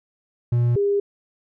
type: tone pair in turn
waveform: triangle / sine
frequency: 120 / 403.6 Hz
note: B2 / G#4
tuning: -49 / -49 cents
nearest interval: octave + major sixth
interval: 2100 cents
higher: second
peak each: -14 / -17 dBFS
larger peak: first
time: 0.52-0.76 / 0.76-1 s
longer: neither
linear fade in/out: 5 ms
effects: none